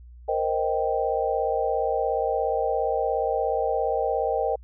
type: chord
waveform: sine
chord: C minor seventh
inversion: third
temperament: equal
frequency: 466.2 / 523.3 / 622.3 / 784 Hz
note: Bb4 / C5 / Eb5 / G5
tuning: 0 / 0 / 0 / 0 cents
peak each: -27 / -28 / -28 / -27 dBFS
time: 0.28-4.56 s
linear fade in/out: 10 ms
effects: added 60 Hz sine -43 dBFS peak until 4.63 s